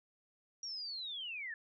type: linear sweep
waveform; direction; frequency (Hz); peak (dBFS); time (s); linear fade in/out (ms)
sine; down; 5680 to 1707; -40; 0.63-1.54; 2
effects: none